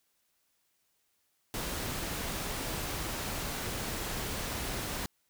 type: noise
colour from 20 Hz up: pink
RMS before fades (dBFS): -36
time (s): 1.54-5.06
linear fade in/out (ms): 0
effects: white hiss -75 dBFS RMS until 5.29 s

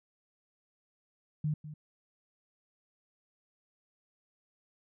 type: tone with echo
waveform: sine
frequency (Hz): 151.8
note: D#3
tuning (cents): -42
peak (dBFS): -28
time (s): 1.44-1.54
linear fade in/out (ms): 5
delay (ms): 200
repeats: 1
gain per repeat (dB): -13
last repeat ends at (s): 1.74
effects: none

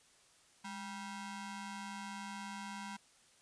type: ring-modulated tone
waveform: sawtooth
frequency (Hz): 587.3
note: D5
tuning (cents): 0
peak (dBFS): -36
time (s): 0.64-2.97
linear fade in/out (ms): 10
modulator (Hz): 382
effects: white hiss -66 dBFS RMS until 3.41 s + resampled to 22050 Hz

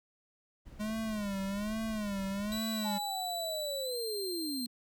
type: noise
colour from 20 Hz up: brown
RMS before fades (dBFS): -49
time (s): 0.65-2.6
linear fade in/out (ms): 20
type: tone with vibrato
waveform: square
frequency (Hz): 207.7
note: G#3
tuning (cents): 0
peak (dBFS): -34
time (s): 0.79-2.99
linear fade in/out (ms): 20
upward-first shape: sine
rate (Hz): 1.2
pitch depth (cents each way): 120
type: tone with pitch glide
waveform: sawtooth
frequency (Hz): 3951 to 4159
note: B7 to C8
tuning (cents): 0 to -11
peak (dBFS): -35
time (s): 2.52-4.66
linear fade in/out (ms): 0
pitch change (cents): +89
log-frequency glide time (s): 3.83-3.97
type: linear sweep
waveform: sine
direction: down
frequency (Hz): 877 to 233.1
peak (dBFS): -35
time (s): 2.84-4.67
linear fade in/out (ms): 20
effects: none

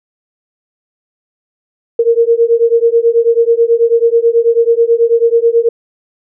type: beating tone pair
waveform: sine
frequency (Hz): 460 / 469.2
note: A#4 / A#4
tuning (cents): -23 / +11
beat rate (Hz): 9.2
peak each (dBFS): -10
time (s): 1.99-5.69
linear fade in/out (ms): 5
effects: none

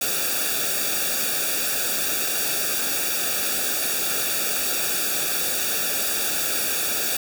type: noise with comb filter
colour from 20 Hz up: white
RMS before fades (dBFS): -24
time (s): 0.01-7.17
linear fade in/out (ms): 5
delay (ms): 0.97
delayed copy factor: -0.95
effects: none

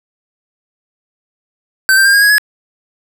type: tone with pitch steps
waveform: square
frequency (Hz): 1545 / 1572.9 / 1601.3 / 1630.3 / 1659.7 / 1689.7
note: G6 / G6 / G6 / G#6 / G#6 / G#6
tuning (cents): -26 / +5 / +36 / -33 / -2 / +29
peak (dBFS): -7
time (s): 1.89-2.382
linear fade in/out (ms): 0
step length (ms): 82
effects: none

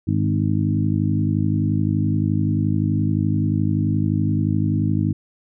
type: harmonic tone with a mistuned harmonic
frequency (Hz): 51.6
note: G#1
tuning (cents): -10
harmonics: 2 / 3 / 4 / 5 / 6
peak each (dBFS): -21 / -23 / -24 / -25 / -26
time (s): 0.07-5.13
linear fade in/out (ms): 10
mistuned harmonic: 2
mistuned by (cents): -38
effects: none

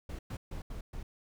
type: noise bursts at uneven times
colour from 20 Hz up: brown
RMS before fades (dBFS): -40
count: 5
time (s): 0.09-0.19 / 0.3-0.37 / 0.51-0.62 / 0.7-0.81 / 0.93-1.03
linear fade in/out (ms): 5
effects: none

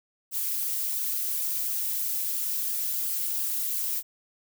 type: noise with flanger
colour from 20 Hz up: violet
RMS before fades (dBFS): -29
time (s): 0.31-4.03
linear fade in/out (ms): 50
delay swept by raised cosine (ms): 0.63 to 6.63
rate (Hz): 2.9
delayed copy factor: +0.7
effects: none

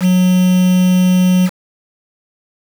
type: tone with quantisation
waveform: triangle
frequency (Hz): 182.7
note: F#3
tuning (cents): -22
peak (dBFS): -6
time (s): 0-1.5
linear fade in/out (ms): 50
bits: 4
effects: none

